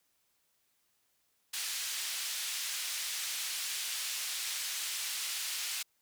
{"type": "band-pass noise", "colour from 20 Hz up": "pink", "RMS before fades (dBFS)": -37, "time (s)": [1.53, 5.83], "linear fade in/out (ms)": 10, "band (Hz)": [2800, 12000], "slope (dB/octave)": 12, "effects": ["white hiss -75 dBFS RMS until 6.01 s"]}